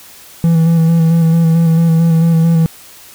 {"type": "tone with vibrato", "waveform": "triangle", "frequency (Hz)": 164.81, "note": "E3", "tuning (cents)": 0, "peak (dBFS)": -5, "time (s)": [0.44, 2.66], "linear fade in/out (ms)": 0, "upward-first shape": "square", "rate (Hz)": 4.5, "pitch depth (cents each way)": 22, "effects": ["white hiss -38 dBFS RMS until 3.14 s"]}